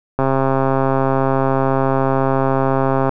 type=click train; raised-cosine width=1 ms; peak=-3 dBFS; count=390; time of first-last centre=0.19-3.093 s; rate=134 Hz; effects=none